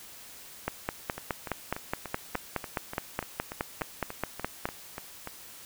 two click trains, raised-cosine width 0.5 ms, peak -13 / -21 dBFS, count 20 / 15, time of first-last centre 0.68-4.655 / 1.18-5.274 s, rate 4.78 / 3.42 Hz, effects white hiss -48 dBFS RMS until 5.65 s

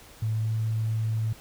sine tone with pitch glide, 110 to 110.83 Hz, A2 to A2, 0 to +13 cents, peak -24 dBFS, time 0.22-1.33 s, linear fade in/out 5 ms, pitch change +13 cents, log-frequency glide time 0.41-0.53 s, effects pink hiss -50 dBFS RMS until 1.4 s

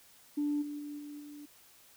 sine tone with level steps, 293 Hz, D4, 4 cents flat, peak -28 / -37 / -39 / -42 / -45 dBFS, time 0.37-1.46 s, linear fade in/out 10 ms, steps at 0.61 / 0.78 / 0.98 / 1.19 s, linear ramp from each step 20 ms, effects tanh soft clip ceiling -24 dBFS + white hiss -60 dBFS RMS until 1.96 s

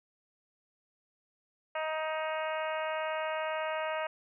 harmonic tone, 313.9 Hz, D#4, 15 cents sharp, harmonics 2 / 3 / 4 / 5 / 6 / 7 / 8 / 9, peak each -34 / -38 / -40 / -42 / -44 / -45 / -46 / -47 dBFS, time 1.75-4.07 s, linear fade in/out 5 ms, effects none

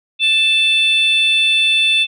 sine tone pair together, 2642 / 3527 Hz, E7 / A7, +3 / +3 cents, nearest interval perfect fourth, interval 500 cents, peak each -12 dBFS, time 0.19-2.07 s, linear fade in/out 50 ms, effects tanh soft clip ceiling -7 dBFS

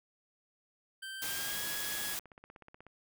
25% pulse tone with pitch glide, 1559 to 1670.9 Hz, G6 to G#6, -10 to +10 cents, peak -37 dBFS, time 1.02-2.15 s, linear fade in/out 10 ms, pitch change +120 cents, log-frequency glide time 1.19-1.64 s
white noise, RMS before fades -38 dBFS, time 1.22-2.19 s, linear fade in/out 0 ms
click train, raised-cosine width 0.5 ms, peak -37 dBFS, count 18, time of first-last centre 1.83-2.867 s, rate 16.4 Hz
effects none

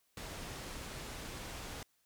pink low-pass noise, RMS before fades -45 dBFS, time 0.17-1.83 s, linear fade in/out 2 ms, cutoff 10000 Hz, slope 12 dB/octave, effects white hiss -75 dBFS RMS until 2.05 s

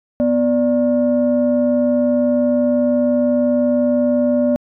sine tone pair together, 246.9 / 587.3 Hz, B3 / D5, 0 / 0 cents, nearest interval octave + minor third, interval 1500 cents, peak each -14 / -15 dBFS, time 0.2-4.56 s, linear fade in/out 0 ms, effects tanh soft clip ceiling -7 dBFS

